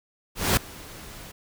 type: noise with ADSR envelope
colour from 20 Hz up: pink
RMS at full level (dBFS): -19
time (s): 0.35-1.32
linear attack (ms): 220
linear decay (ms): 3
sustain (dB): -23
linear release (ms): 12
effects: none